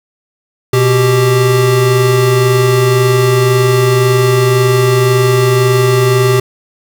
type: tone pair together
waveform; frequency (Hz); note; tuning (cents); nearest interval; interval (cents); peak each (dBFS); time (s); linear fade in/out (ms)
square; 123.37 / 392; B2 / G4; -1 / 0; octave + minor sixth; 2001; -11; 0.73-6.4; 5
effects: 7-bit